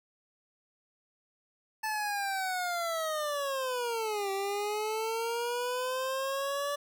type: linear two-way sweep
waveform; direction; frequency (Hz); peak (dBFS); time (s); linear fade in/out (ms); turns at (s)
25% pulse; down then up; 876 to 388 to 578; -27; 1.83-6.76; 10; 4.31
effects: none